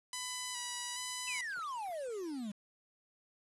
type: tone with vibrato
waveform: 5% pulse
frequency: 987.8 Hz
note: B5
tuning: in tune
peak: -26 dBFS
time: 0.13-1.41 s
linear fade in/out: 2 ms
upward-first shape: square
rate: 1.2 Hz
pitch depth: 22 cents each way
type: exponential sweep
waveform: triangle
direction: down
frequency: 2700 to 196 Hz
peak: -36 dBFS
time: 1.27-2.52 s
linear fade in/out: 10 ms
effects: resampled to 24000 Hz + 9-bit